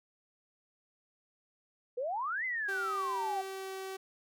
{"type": "exponential two-way sweep", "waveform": "sine", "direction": "up then down", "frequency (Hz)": [468.9, 2080, 743], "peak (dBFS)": -32, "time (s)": [1.97, 3.42], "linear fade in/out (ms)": 10, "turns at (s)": 2.45}
{"type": "tone with pitch glide", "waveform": "sawtooth", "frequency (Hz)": [388.2, 382.6], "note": ["G4", "G4"], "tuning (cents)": [-17, -42], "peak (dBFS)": -35, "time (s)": [2.68, 3.97], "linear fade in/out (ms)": 10, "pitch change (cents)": -25, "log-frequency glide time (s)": [3.2, 3.73]}
{"effects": []}